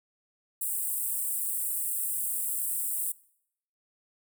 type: high-pass noise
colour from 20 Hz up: pink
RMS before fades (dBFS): -31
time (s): 0.61-3.12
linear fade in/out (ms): 5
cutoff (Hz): 8000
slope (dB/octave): 96
effects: noise-tail reverb RT60 0.7 s tail -22 dB re dry